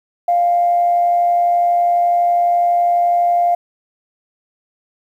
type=tone with amplitude modulation; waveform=sine; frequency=698.5 Hz; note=F5; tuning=in tune; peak=-9 dBFS; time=0.28-3.55 s; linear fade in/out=5 ms; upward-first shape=sine; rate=112 Hz; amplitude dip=35%; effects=tanh soft clip ceiling -5 dBFS + 8-bit